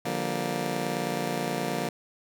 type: chord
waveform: 15% pulse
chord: G minor seventh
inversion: second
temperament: just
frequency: 147 / 176.4 / 196 / 235.2 Hz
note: D3 / F3 / G3 / Bb3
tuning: +2 / +18 / 0 / +16 cents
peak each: -28 / -27 / -32 / -26 dBFS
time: 0.05-1.89 s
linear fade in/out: 5 ms
effects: none